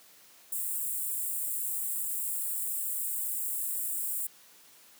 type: high-pass noise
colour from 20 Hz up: white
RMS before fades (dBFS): -33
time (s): 0.52-4.27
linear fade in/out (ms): 5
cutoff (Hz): 7500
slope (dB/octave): 96
effects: white hiss -57 dBFS RMS until 4.99 s + high-pass 150 Hz 12 dB/octave